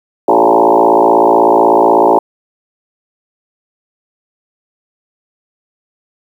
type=tone with frequency modulation; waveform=sine; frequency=630 Hz; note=D#5; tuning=21 cents sharp; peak=-5 dBFS; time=0.28-2.19 s; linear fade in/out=5 ms; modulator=56.2 Hz; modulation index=5.6; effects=7-bit